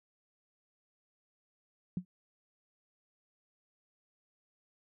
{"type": "tone with exponential decay", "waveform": "sine", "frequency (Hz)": 181, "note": "F#3", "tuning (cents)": -38, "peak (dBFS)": -28, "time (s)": [1.97, 2.05], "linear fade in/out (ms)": 2, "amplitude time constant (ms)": 17, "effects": []}